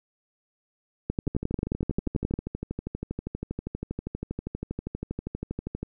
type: two click trains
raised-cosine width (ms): 3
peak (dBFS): -13 / -18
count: 15 / 58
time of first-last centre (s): 1.1-2.339 / 1.27-5.83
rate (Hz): 11.3 / 12.5
effects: none